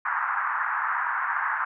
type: band-pass noise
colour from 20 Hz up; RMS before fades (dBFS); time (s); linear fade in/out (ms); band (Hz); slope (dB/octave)
white; -27; 0.05-1.65; 5; 900 to 1700; 48
effects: none